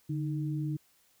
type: tone pair together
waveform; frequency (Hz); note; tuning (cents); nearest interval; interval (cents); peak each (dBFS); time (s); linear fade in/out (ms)
sine; 146.92 / 311.1; D3 / D#4; +1 / 0; octave + minor second; 1299; -31 / -36; 0.09-0.77; 10
effects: white hiss -67 dBFS RMS until 1.2 s